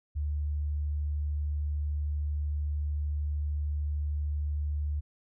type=tone; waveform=sine; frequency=73.9 Hz; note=D2; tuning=11 cents sharp; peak=-28 dBFS; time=0.15-5.01 s; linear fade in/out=20 ms; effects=none